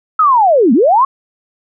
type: linear two-way sweep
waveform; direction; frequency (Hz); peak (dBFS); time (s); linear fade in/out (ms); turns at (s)
sine; down then up; 1313 to 207.7 to 1120; -6; 0.19-1.05; 5; 0.73
effects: none